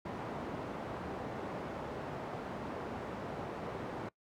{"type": "low-pass noise", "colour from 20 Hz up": "white", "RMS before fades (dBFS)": -41, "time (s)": [0.05, 4.09], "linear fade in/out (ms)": 5, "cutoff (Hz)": 740, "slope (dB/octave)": 12, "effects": ["noise-tail reverb RT60 0.1 s tail -22 dB re dry", "high-pass 80 Hz 12 dB/octave"]}